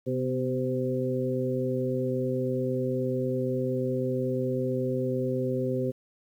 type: harmonic tone with a mistuned harmonic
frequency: 129 Hz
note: C3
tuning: 24 cents flat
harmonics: 1 / 2 / 3 / 4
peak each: -31 / -31 / -31 / -31 dBFS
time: 0.06-5.92 s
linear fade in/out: 20 ms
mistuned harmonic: 2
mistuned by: -36 cents
effects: 10-bit